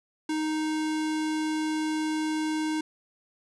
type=tone; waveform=square; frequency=310.9 Hz; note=D#4; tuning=1 cent flat; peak=-27 dBFS; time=0.29-2.81 s; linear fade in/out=5 ms; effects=resampled to 22050 Hz + 9-bit